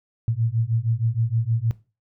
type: beating tone pair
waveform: sine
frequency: 111.2 / 117.6 Hz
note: A2 / A#2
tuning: +19 / +16 cents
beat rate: 6.4 Hz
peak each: -23 dBFS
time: 0.28-1.71 s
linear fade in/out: 0 ms
effects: noise-tail reverb RT60 0.3 s tail -18 dB re dry